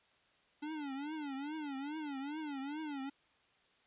square tone with vibrato, 290 Hz, D4, 22 cents flat, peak -40 dBFS, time 0.62-3.1 s, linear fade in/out 10 ms, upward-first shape triangle, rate 2.4 Hz, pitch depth 170 cents each way, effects white hiss -70 dBFS RMS until 3.86 s + resampled to 8000 Hz

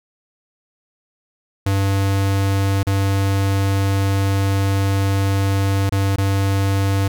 square tone with dropouts, 98 Hz, G2, in tune, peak -16 dBFS, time 1.66-7.08 s, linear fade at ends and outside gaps 5 ms, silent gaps 2.831-2.868 / 5.895-5.921 / 6.161-6.181 s, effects none

